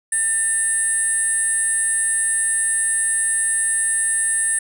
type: tone cluster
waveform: sine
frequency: 1795 / 8300 / 9190 / 10210 Hz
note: A6 / C9 / D9 / D#9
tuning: +34 / -15 / -39 / +44 cents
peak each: -24 / -21 / -22 / -20 dBFS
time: 0.12-4.59 s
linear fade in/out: 5 ms
effects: tanh soft clip ceiling -11 dBFS